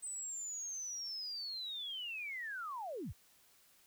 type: linear sweep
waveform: sine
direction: down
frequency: 8190 to 37.62 Hz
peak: -40 dBFS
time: 0.02-3.13 s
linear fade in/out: 20 ms
effects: white hiss -67 dBFS RMS until 3.86 s